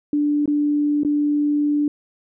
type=tone with dropouts; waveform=sine; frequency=293.7 Hz; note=D4; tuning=in tune; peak=-16 dBFS; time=0.13-1.88 s; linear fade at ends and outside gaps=2 ms; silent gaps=0.458-0.477 / 1.034-1.048 s; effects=none